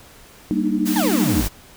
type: chord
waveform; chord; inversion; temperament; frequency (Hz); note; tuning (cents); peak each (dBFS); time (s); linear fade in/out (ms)
sine; Eb major seventh; first; equal with one note detuned; 196 / 233.1 / 298.5 / 311.1; G3 / Bb3 / D4 / Eb4; 0 / 0 / +28 / 0; -23; 0.51-1.42; 0
type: high-pass noise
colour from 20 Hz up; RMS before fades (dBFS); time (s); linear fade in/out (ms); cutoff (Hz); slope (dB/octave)
white; -28; 0.85-1.49; 20; 310; 12
type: exponential sweep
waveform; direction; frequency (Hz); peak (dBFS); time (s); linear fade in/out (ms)
35% pulse; down; 945 to 41.02; -19; 0.96-1.48; 0
effects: pink hiss -46 dBFS RMS until 1.76 s